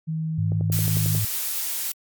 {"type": "tone", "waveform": "sine", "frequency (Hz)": 159.2, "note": "D#3", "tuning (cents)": 40, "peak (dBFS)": -24, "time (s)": [0.07, 1.2], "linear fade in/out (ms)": 20}
{"type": "tone with pitch glide", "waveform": "sine", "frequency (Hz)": [103.4, 106.92], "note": ["G#2", "A2"], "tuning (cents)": [-7, -49], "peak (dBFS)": -22, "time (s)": [0.38, 1.25], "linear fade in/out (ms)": 5, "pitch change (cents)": 58, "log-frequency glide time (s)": [0.77, 0.99]}
{"type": "click train", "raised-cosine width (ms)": 2, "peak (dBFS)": -21, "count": 8, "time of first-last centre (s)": [0.52, 1.151], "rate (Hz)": 11.1}
{"type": "noise", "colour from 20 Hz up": "blue", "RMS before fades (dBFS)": -27, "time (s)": [0.72, 1.92], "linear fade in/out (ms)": 2}
{"effects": ["Opus 48 kbps"]}